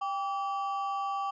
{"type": "ring-modulated tone", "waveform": "triangle", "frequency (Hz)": 972, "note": "B5", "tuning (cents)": -28, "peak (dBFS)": -25, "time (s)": [0.01, 1.31], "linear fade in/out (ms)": 10, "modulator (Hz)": 180, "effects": ["resampled to 16000 Hz"]}